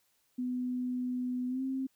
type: tone with pitch glide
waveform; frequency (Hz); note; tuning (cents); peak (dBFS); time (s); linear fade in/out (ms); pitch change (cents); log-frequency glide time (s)
sine; 250 to 264.7; B3 to C4; +21 to +20; -31; 0.38-1.87; 10; +99; 1.48-1.62
effects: white hiss -73 dBFS RMS until 1.95 s